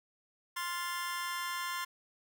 sawtooth chord, F major, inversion second, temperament just, 1047.7 / 1396.9 / 1746.1 Hz, C6 / F6 / A6, +2 / 0 / -14 cents, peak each -33 / -39 / -38 dBFS, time 0.56-1.85 s, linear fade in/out 10 ms, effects none

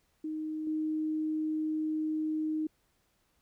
sine tone with level steps, 311.1 Hz, D#4, in tune, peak -33 / -29 dBFS, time 0.24-2.67 s, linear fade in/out 5 ms, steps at 0.67 s, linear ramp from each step 2 ms, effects pink hiss -73 dBFS RMS until 3.41 s

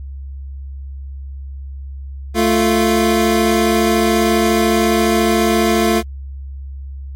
25% pulse tone pair together, 220 / 347.2 Hz, A3 / F4, 0 / -10 cents, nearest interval minor sixth, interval 790 cents, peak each -11 dBFS, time 2.34-6.03 s, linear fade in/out 50 ms, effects added 68 Hz sine -26 dBFS peak until 7.15 s + MP3 64 kbps

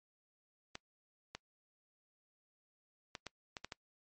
clicks, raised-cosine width 0.2 ms, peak -25 dBFS, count 7, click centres 0.754 / 1.35 / 3.152 / 3.267 / 3.568 / 3.646 / 3.722 s, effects noise-tail reverb RT60 0.1 s tail -24 dB re dry + MP3 32 kbps

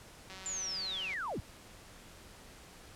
click train, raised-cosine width 0.2 ms, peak -31 dBFS, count 159, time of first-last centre 0.3-1.136 s, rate 189 Hz
sine linear sweep, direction down, 7240 to 42.77 Hz, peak -35 dBFS, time 0.46-1.4 s, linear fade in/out 0 ms
effects pink hiss -54 dBFS RMS until 2.95 s + low-pass 11000 Hz 12 dB/octave

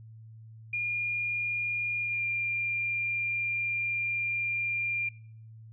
sine tone with pitch glide, 2418 to 2392 Hz, D7 to D7, +50 to +31 cents, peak -28 dBFS, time 0.73-5.09 s, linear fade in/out 5 ms, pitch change -19 cents, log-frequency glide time 2.01-2.23 s, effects noise-tail reverb RT60 0.6 s tail -22 dB re dry + added 111 Hz sine -46 dBFS peak until 5.72 s

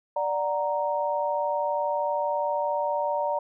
sine chord, D augmented, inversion none, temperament equal, 587.3 / 740 / 932.3 Hz, D5 / F#5 / A#5, 0 / 0 / 0 cents, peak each -27 / -33 / -27 dBFS, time 0.16-3.39 s, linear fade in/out 5 ms, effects none

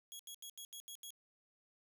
15% pulse tone bursts, 3322 Hz, G#7, in tune, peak -40 dBFS, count 7, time 0.12-1.105 s, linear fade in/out 0 ms, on 73 ms, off 79 ms, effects none

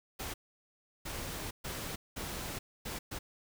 pink noise bursts at uneven times, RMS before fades -40 dBFS, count 6, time 0.19-0.34 / 1.05-1.51 / 1.64-1.96 / 2.16-2.59 / 2.85-2.99 / 3.11-3.19 s, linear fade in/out 10 ms, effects none

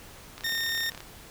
click train, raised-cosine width 0.2 ms, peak -23 dBFS, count 23, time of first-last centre 0.38-1.005 s, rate 35.2 Hz
20% pulse tone, 1832 Hz, A#6, 31 cents flat, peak -22 dBFS, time 0.44-0.9 s, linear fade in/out 5 ms
effects pink hiss -48 dBFS RMS until 1.3 s

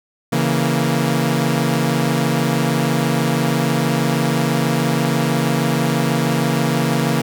sawtooth chord, A# diminished, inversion first, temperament equal, 138.59 / 164.81 / 233.1 Hz, C#3 / E3 / A#3, 0 / 0 / 0 cents, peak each -16 dBFS, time 0.32-7.22 s, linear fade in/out 10 ms, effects none

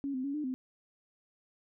sine tone with pitch steps, 278.5 / 257.9 / 279.8 / 300.3 / 257.6 Hz, C#4 / C4 / C#4 / D4 / C4, +8 / -25 / +16 / +39 / -27 cents, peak -32 dBFS, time 0.04-0.54 s, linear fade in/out 0 ms, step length 100 ms, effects none

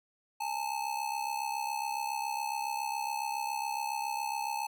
square ring-modulated tone, 865 Hz, A5, 30 cents flat, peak -30 dBFS, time 0.4-4.67 s, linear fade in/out 10 ms, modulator 33.6 Hz, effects none

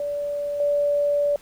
sine tone with level steps, 579 Hz, D5, 25 cents flat, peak -24 / -18 dBFS, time 0-1.36 s, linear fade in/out 2 ms, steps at 0.6 s, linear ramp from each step 2 ms, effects pink hiss -51 dBFS RMS until 1.41 s

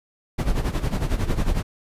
brown noise with tremolo, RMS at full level -19 dBFS, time 0.38-1.63 s, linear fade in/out 10 ms, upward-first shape sine, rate 11 Hz, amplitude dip 75%, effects resampled to 32000 Hz

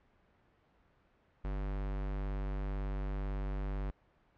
square tone, 49 Hz, G1, in tune, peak -35 dBFS, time 1.44-3.91 s, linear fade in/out 10 ms, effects pink hiss -69 dBFS RMS until 4.37 s + low-pass 2000 Hz 12 dB/octave

